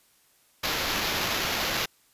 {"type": "noise with sample-and-hold", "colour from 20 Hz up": "blue", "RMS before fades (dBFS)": -28, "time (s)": [0.63, 1.86], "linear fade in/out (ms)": 10, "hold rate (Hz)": 8820, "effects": ["white hiss -63 dBFS RMS until 2.13 s", "resampled to 32000 Hz"]}